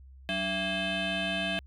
sine tone with frequency modulation, 1634 Hz, G#6, 29 cents flat, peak -26 dBFS, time 0.29-1.59 s, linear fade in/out 0 ms, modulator 482 Hz, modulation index 3.6, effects tanh soft clip ceiling -26 dBFS + added 66 Hz sine -48 dBFS peak until 1.66 s

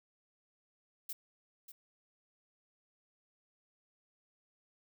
violet noise with echo, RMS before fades -41 dBFS, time 1.09-1.13 s, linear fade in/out 5 ms, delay 590 ms, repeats 1, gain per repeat -11 dB, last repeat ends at 1.72 s, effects none

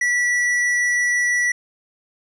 triangle tone with hard clipping, 1951 Hz, B6, 22 cents flat, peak -18 dBFS, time 0.01-1.52 s, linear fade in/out 5 ms, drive 11 dB, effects none

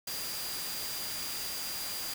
sine tone in noise, 4790 Hz, D8, 33 cents sharp, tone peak -40 dBFS, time 0.07-2.14 s, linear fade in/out 5 ms, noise white, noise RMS -38 dBFS, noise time 0.07-2.14 s, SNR -5 dB, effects none

